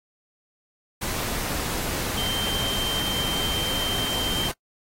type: tone in noise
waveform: sine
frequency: 3136 Hz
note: G7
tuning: in tune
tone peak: -26 dBFS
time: 2.17-4.49 s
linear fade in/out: 10 ms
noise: pink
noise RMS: -29 dBFS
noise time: 1.01-4.52 s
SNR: 0 dB
effects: noise-tail reverb RT60 0.1 s tail -22 dB re dry + AAC 48 kbps